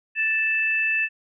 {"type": "tone pair together", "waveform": "sine", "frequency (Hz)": [1761.9, 2637], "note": ["A6", "E7"], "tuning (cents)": [2, 0], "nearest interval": "perfect fifth", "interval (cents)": 698, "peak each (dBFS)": [-25, -21], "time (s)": [0.15, 1.09], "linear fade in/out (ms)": 50, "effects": []}